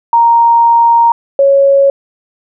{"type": "tone pair in turn", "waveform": "sine", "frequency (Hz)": [932.3, 553.1], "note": ["A#5", "C#5"], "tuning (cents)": [0, -4], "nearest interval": "major sixth", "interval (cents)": 904, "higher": "first", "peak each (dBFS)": -4, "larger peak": "neither", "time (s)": [[0.13, 1.12], [1.39, 1.9]], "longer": "first", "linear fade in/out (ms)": 2, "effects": []}